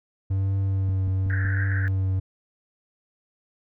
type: tone with vibrato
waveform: triangle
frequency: 96 Hz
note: G2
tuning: 36 cents flat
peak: -19 dBFS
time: 0.3-2.2 s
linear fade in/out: 10 ms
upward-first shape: triangle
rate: 0.95 Hz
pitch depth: 29 cents each way
type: click train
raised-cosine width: 5 ms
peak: -23 dBFS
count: 4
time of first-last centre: 0.89-1.452 s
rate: 5.34 Hz
type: band-pass noise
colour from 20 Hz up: white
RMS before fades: -33 dBFS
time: 1.3-1.88 s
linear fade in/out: 0 ms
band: 1500 to 1800 Hz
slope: 96 dB/octave
effects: none